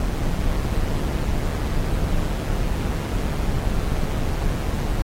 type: noise with amplitude modulation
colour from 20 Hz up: brown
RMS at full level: -20 dBFS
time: 0-5.02 s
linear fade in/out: 2 ms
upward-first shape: sine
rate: 146 Hz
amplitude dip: 50%
effects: AAC 48 kbps